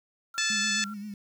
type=tone with tremolo; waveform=sine; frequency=1367 Hz; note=F6; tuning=37 cents flat; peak=-38 dBFS; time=0.34-0.94 s; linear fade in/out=5 ms; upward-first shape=sine; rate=4.5 Hz; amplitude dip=25%
type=harmonic tone; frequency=873 Hz; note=A5; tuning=14 cents flat; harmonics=2 / 3 / 4 / 5 / 6 / 7 / 8 / 9; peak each=-30 / -32 / -33 / -34 / -35 / -35 / -36 / -37 dBFS; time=0.38-0.84 s; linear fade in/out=0 ms
type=tone with vibrato; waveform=sine; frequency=206.3 Hz; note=G#3; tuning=11 cents flat; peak=-35 dBFS; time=0.5-1.14 s; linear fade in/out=2 ms; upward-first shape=sine; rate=7.6 Hz; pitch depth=53 cents each way
effects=9-bit